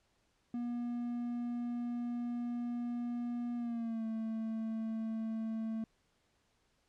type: tone with pitch glide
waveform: triangle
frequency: 240 to 222.6 Hz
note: B3 to A3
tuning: -49 to +20 cents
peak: -33 dBFS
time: 0.54-5.84 s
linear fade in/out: 2 ms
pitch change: -131 cents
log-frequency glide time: 3.56-4.05 s
effects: pink hiss -75 dBFS RMS until 6.88 s + low-pass 8000 Hz 12 dB/octave